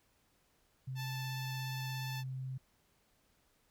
sine tone, 130.81 Hz, C3, in tune, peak -38 dBFS, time 0.87-2.58 s, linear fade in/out 10 ms
10% pulse tone with vibrato, 880 Hz, A5, in tune, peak -34 dBFS, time 0.95-2.24 s, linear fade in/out 50 ms, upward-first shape square, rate 17 Hz, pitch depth 9 cents each way
effects pink hiss -73 dBFS RMS until 3.7 s

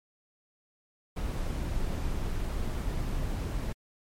brown noise, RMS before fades -31 dBFS, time 1.16-3.73 s, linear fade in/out 10 ms, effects MP3 64 kbps

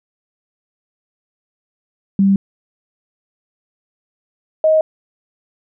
sine tone pair in turn, 196 / 628.8 Hz, G3 / D#5, 0 / +18 cents, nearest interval octave + minor sixth, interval 2018 cents, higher second, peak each -9 dBFS, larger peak neither, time 2.19-2.36 / 4.64-4.81 s, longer neither, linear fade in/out 2 ms, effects none

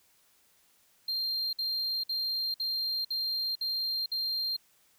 triangle tone bursts, 4186 Hz, C8, in tune, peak -28 dBFS, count 7, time 1.08-4.566 s, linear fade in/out 5 ms, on 450 ms, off 56 ms, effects white hiss -66 dBFS RMS until 4.98 s

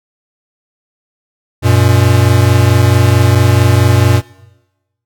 square tone pair together, 94.37 / 118.9 Hz, F#2 / A#2, +35 / +35 cents, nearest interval major third, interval 400 cents, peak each -10 dBFS, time 1.62-4.22 s, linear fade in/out 50 ms, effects noise-tail reverb RT60 1.0 s tail -21 dB re dry

